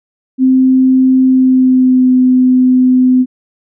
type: tone with pitch glide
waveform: sine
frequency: 260 to 254.6 Hz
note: C4 to C4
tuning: -11 to -47 cents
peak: -5 dBFS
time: 0.38-3.26 s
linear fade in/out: 50 ms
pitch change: -36 cents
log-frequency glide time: 1.24-2.11 s
effects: none